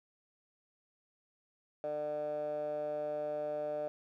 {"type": "tone with band-pass filter", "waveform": "15% pulse", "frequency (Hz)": 150, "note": "D3", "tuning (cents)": 37, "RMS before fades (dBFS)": -37, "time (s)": [1.84, 3.88], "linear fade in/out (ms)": 0, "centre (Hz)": 630, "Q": 7.1, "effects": []}